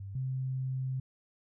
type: tone pair in turn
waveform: sine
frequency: 98 / 130.81 Hz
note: G2 / C3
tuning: 0 / 0 cents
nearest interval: perfect fourth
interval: 500 cents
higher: second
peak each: -39 / -31 dBFS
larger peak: second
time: 0-0.15 / 0.15-1 s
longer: second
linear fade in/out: 5 ms
effects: none